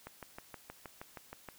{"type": "click train", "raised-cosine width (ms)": 0.5, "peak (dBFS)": -29, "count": 10, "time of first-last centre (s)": [0.07, 1.487], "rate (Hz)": 6.35, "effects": ["white hiss -60 dBFS RMS until 1.58 s"]}